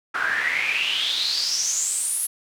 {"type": "noise with band-pass filter sweep", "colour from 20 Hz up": "pink", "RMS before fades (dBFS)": -24, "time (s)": [0.14, 2.27], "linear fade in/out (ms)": 10, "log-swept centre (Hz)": [1400, 11000], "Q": 8.6, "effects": []}